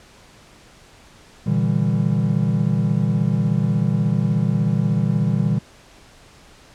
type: chord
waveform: triangle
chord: E half-diminished seventh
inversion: second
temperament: just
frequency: 118.67 / 148.33 / 164.81 / 197.78 Hz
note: Bb2 / D3 / E3 / G3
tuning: +31 / +18 / 0 / +16 cents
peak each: -20 dBFS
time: 1.46-5.59 s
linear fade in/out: 10 ms
effects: pink hiss -48 dBFS RMS until 6.74 s + low-pass 8000 Hz 12 dB/octave